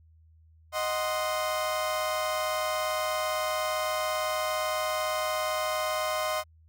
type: chord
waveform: 30% pulse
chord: C diminished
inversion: first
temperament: equal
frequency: 622.3 / 740 / 1046.5 Hz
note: Eb5 / Gb5 / C6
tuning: 0 / 0 / 0 cents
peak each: -27 / -33 / -30 dBFS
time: 0.72-6.44 s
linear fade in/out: 50 ms
effects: added 80 Hz sine -55 dBFS peak until 6.68 s